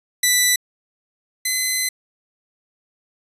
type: tone pair in turn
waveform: 10% pulse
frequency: 1982 / 2035 Hz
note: B6 / C7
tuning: +6 / -49 cents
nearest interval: unison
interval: 45 cents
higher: second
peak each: -5 / -10 dBFS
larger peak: first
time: 0.23-0.56 / 1.45-1.89 s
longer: second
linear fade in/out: 5 ms
effects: resampled to 32000 Hz